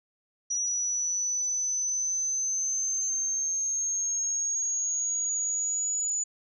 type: exponential sweep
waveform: sine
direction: up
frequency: 5830 to 6940 Hz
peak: -26 dBFS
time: 0.5-6.24 s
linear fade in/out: 10 ms
effects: none